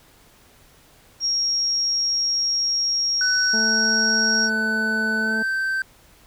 sine tone, 5588 Hz, F8, in tune, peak -19 dBFS, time 1.2-4.5 s, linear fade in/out 50 ms
triangle tone with pitch glide, 1500 to 1553.8 Hz, F#6 to G6, +23 to -16 cents, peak -19 dBFS, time 3.21-5.82 s, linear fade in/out 2 ms, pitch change +61 cents, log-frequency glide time 5.19-5.42 s
harmonic tone, 220 Hz, A3, in tune, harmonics 1 / 2 / 3 / 4, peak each -26 / -32 / -36 / -38 dBFS, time 3.53-5.43 s, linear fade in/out 10 ms
effects pink hiss -53 dBFS RMS until 6.26 s

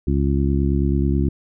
harmonic tone, 69.3 Hz, C#2, in tune, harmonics 1 / 2 / 3 / 4 / 5, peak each -19 / -22 / -24 / -25 / -26 dBFS, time 0.07-1.29 s, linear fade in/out 5 ms, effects none

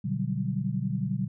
sine chord, G major seventh, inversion first, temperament equal with one note detuned, 122.62 / 146.83 / 185 / 196 Hz, B2 / D3 / F#3 / G3, -12 / 0 / 0 / 0 cents, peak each -32 dBFS, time 0.04-1.28 s, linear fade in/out 10 ms, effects none

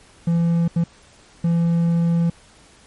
triangle tone bursts at uneven times, 168.8 Hz, E3, 41 cents sharp, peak -13 dBFS, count 3, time 0.27-0.68 / 0.76-0.84 / 1.44-2.3 s, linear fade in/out 5 ms, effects pink hiss -50 dBFS RMS until 2.86 s + MP3 48 kbps

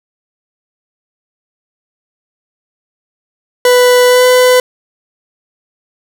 40% pulse tone with pitch glide, 495.4 to 502.3 Hz, B4 to B4, +5 to +29 cents, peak -4 dBFS, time 3.65-4.6 s, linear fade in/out 2 ms, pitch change +24 cents, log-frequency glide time 4.07-4.25 s, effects none

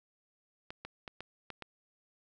clicks, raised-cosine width 0.3 ms, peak -26 dBFS, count 6, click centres 0.705 / 0.85 / 1.078 / 1.206 / 1.503 / 1.623 s, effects none

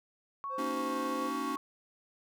sine tone with vibrato, 1108.7 Hz, C#6, in tune, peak -35 dBFS, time 0.44-1.57 s, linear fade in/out 0 ms, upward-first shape triangle, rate 1.4 Hz, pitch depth 20 cents each way
triangle tone with pitch glide, 523.3 to 517.6 Hz, C5 to C5, 0 to -19 cents, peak -37 dBFS, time 0.49-1.31 s, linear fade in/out 50 ms, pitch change -19 cents, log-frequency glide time 0.61-0.83 s
square chord, D# minor seventh, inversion second, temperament just, 233.3 / 280 / 311.1 / 373.4 Hz, A#3 / C#4 / D#4 / F#4, +2 / +18 / 0 / +16 cents, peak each -43 / -38 / -41 / -43 dBFS, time 0.58-1.56 s, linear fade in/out 5 ms
effects none

